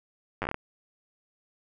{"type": "slowing click train", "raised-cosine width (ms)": 0.5, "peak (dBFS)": -15, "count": 8, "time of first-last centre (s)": [0.42, 0.544], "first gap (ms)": 9, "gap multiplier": 1.22, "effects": []}